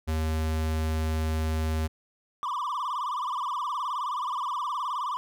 square tone, 79 Hz, D#2, 27 cents sharp, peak -26 dBFS, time 0.07-1.88 s, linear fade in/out 20 ms
triangle tone with vibrato, 1083 Hz, C#6, 41 cents flat, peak -26 dBFS, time 2.43-5.17 s, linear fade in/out 0 ms, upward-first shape sine, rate 19 Hz, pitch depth 190 cents each way
effects none

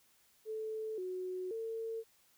sine tone with pitch steps, 437.2 / 368.3 / 450.1 Hz, A4 / F#4 / A4, -11 / -8 / +39 cents, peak -37 dBFS, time 0.45-2.04 s, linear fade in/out 50 ms, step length 530 ms, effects white hiss -69 dBFS RMS until 2.37 s

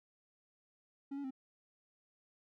triangle tone with pitch steps, 277.2 / 282.5 / 263.5 Hz, C#4 / C#4 / C4, 0 / +33 / +12 cents, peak -37 dBFS, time 1.11-1.308 s, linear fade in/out 10 ms, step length 66 ms, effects none

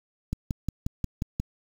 click train, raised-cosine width 5 ms, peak -15 dBFS, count 7, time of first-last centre 0.33-1.4 s, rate 5.61 Hz, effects 7-bit

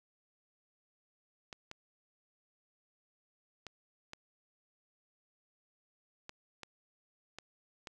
clicks, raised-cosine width 0.2 ms, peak -27 dBFS, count 8, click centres 1.528 / 1.714 / 3.667 / 4.134 / 6.294 / 6.633 / 7.386 / 7.872 s, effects none

